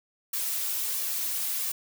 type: noise with flanger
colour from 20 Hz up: blue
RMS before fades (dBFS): -30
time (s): 0.33-1.72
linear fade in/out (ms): 5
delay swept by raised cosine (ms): 1.7 to 3.6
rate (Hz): 1.5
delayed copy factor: +0.5
effects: none